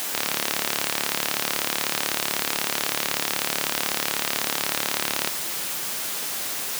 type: click train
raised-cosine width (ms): 0.2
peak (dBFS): -4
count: 186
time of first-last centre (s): 0.15-5.275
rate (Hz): 36.1
effects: white hiss -29 dBFS RMS until 6.79 s + high-pass 150 Hz 12 dB/octave